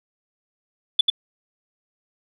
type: tone with echo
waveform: sine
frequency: 3469 Hz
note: A7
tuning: 25 cents flat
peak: -10 dBFS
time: 0.99-1.01 s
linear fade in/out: 5 ms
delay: 91 ms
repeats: 1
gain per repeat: -3 dB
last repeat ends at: 1.101 s
effects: tanh soft clip ceiling -6 dBFS